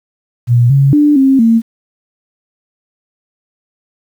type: tone with pitch steps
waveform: sine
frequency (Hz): 120.2 / 138.1 / 295.2 / 268.3 / 227.8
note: B2 / C#3 / D4 / C4 / A#3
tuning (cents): -46 / -6 / +9 / +44 / -40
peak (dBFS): -5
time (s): 0.47-1.62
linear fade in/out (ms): 50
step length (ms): 230
effects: 7-bit